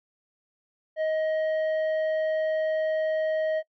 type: tone with tanh clipping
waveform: sine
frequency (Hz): 629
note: D#5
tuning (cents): +19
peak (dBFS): -25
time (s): 0.96-3.63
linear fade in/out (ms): 50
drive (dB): 7
effects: noise-tail reverb RT60 0.1 s tail -21 dB re dry